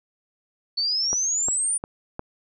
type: exponential sweep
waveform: sine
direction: up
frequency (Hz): 4422 to 9440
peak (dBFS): -21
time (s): 0.77-1.78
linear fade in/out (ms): 10
type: click train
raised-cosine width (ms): 1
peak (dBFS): -17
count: 4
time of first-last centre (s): 1.13-2.194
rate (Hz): 2.82
effects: none